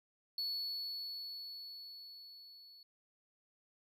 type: tone with level ramp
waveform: triangle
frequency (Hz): 4413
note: C#8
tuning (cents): -9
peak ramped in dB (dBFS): -34 to -55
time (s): 0.38-2.83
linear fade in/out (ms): 2
effects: none